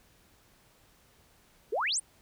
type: exponential sweep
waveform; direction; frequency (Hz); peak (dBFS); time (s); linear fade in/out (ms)
sine; up; 370 to 10270; -27; 1.72-2; 10
effects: pink hiss -63 dBFS RMS until 2.21 s